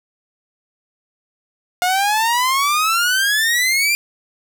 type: exponential sweep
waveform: sawtooth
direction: up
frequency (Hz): 711 to 2405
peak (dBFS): -11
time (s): 1.82-3.95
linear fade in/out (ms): 0
effects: none